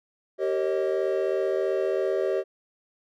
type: tone cluster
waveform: triangle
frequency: 386.9 / 462.3 / 542 / 625 Hz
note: G4 / A#4 / C#5 / D#5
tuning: -23 / -14 / -39 / +8 cents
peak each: -24 / -30 / -27 / -28 dBFS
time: 0.38-2.44 s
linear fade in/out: 50 ms
effects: none